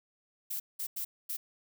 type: noise bursts at uneven times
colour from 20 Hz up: violet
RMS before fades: -36 dBFS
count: 4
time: 0.5-0.6 / 0.79-0.87 / 0.96-1.05 / 1.29-1.37 s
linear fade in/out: 10 ms
effects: none